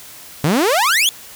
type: exponential sweep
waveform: sawtooth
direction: up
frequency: 136 to 3520 Hz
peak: -9 dBFS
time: 0.44-1.09 s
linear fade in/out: 0 ms
effects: white hiss -38 dBFS RMS until 1.35 s